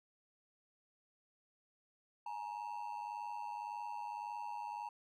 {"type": "ring-modulated tone", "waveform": "triangle", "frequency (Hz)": 892, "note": "A5", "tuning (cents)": 23, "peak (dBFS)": -36, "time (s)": [2.26, 4.89], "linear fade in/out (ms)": 5, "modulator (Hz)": 50.9, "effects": []}